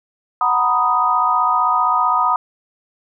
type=chord; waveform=sine; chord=B major seventh; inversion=second; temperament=equal; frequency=740 / 932.3 / 987.8 / 1244.5 Hz; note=F#5 / A#5 / B5 / D#6; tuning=0 / 0 / 0 / 0 cents; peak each=-22 / -21 / -19 / -16 dBFS; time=0.41-2.36 s; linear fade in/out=2 ms; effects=none